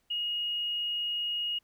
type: tone with tanh clipping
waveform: triangle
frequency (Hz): 2875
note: F7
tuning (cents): +50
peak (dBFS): -29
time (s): 0.1-1.59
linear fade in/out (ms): 10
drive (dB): 2
effects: pink hiss -73 dBFS RMS until 1.63 s